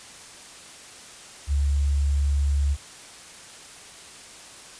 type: tone with sample-and-hold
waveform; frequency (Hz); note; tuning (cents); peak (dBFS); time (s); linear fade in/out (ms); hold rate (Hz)
sine; 71; C#2; +42; -19; 1.47-2.77; 50; 7350
effects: white hiss -44 dBFS RMS until 4.79 s + resampled to 22050 Hz